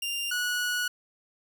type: tone pair in turn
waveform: sawtooth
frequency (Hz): 2794 / 1464.8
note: F7 / F#6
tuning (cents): 0 / -18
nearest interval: major seventh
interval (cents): 1118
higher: first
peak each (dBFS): -26 / -23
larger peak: second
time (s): 0.02-0.31 / 0.31-0.88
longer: second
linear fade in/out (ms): 5
effects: none